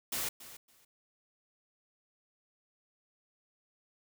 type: noise with echo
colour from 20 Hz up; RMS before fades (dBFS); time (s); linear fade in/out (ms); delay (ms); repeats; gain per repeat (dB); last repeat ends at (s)
white; -35; 0.12-0.29; 5; 280; 2; -15; 0.85
effects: none